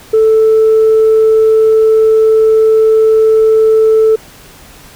sine tone, 440 Hz, A4, in tune, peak -3 dBFS, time 0.13-4.16 s, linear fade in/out 10 ms, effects tanh soft clip ceiling -2 dBFS + pink hiss -37 dBFS RMS until 4.95 s

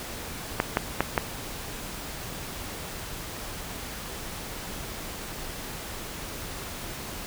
clicks, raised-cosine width 0.5 ms, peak -6 dBFS, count 4, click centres 0.601 / 0.771 / 1.006 / 1.178 s, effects pink hiss -37 dBFS RMS until 7.26 s

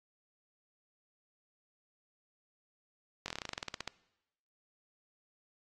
slowing click train, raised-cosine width 0.2 ms, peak -20 dBFS, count 16, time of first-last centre 3.26-3.877 s, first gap 21 ms, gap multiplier 1.09, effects noise-tail reverb RT60 0.9 s tail -21 dB re dry + AAC 32 kbps

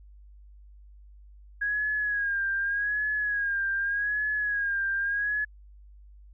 sine tone with vibrato, 1645 Hz, G#6, 17 cents flat, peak -25 dBFS, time 1.61-5.45 s, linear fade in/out 10 ms, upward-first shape sine, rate 0.84 Hz, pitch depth 62 cents each way, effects added 50 Hz sine -48 dBFS peak until 6.33 s

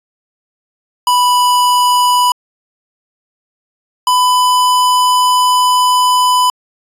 square tone pair in turn, 987.8 / 999.3 Hz, B5 / B5, 0 / +20 cents, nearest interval unison, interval 20 cents, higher second, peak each -9 dBFS, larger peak neither, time 1.07-2.32 / 4.07-6.5 s, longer second, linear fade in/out 2 ms, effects resampled to 32000 Hz

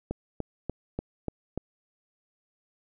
click train, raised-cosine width 2 ms, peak -17 dBFS, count 6, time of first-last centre 0.11-1.576 s, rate 3.41 Hz, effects none

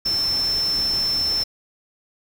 sine tone in noise, 5330 Hz, E8, 18 cents sharp, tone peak -19 dBFS, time 0.05-1.44 s, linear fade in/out 10 ms, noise pink, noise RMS -34 dBFS, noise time 0.05-1.44 s, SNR +12 dB, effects none

